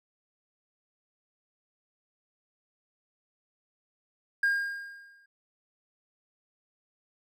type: tone with exponential decay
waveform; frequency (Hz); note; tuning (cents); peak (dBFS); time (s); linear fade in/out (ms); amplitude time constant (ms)
triangle; 1615; G#6; -49; -18; 4.43-5.26; 5; 180
effects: tanh soft clip ceiling -17 dBFS